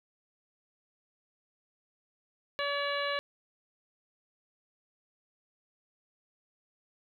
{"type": "harmonic tone", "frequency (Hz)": 570, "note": "C#5", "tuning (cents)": 48, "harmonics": [1, 2, 3, 4, 5, 6, 7], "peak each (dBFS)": [-34, -36, -36, -40, -40, -44, -41], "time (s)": [2.59, 3.19], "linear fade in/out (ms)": 0, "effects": ["11-bit"]}